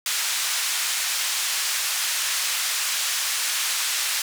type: band-pass noise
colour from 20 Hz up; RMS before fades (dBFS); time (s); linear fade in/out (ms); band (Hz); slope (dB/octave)
white; -25; 0.06-4.22; 2; 1300 to 8400; 12
effects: none